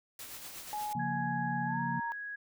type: noise with tremolo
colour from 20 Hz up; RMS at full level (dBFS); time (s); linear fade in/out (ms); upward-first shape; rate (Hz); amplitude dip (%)
white; -44; 0.19-0.93; 2; sine; 8.3; 40
type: tone with pitch glide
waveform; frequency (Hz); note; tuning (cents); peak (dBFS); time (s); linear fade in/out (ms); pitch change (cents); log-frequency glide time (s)
sine; 840 to 932; G#5 to A#5; +19 to -1; -34; 0.73-2.12; 0; +180; 1.65-1.8
type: chord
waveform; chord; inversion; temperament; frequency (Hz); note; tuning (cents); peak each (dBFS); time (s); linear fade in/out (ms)
sine; Bb minor; first; equal; 138.59 / 174.61 / 233.1; Db3 / F3 / Bb3; 0 / 0 / 0; -38; 0.95-2; 5
type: tone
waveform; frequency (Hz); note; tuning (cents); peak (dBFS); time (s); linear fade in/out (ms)
sine; 1661.2; G#6; 0; -38; 0.99-2.36; 10
effects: none